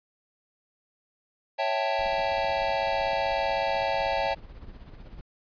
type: chord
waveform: square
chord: A dominant seventh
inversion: first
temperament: equal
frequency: 554.4 / 659.3 / 784 / 880 Hz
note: C#5 / E5 / G5 / A5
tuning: 0 / 0 / 0 / 0 cents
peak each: -31 dBFS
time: 1.58-4.35 s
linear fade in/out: 20 ms
type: noise with tremolo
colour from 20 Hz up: brown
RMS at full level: -42 dBFS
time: 1.99-5.21 s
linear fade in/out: 0 ms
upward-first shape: sine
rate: 16 Hz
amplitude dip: 55%
effects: resampled to 11025 Hz